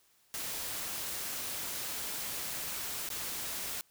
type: noise with dropouts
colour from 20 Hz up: white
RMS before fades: -38 dBFS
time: 0.34-3.81 s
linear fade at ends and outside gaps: 0 ms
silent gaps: 3.089-3.102 s
effects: white hiss -68 dBFS RMS until 3.9 s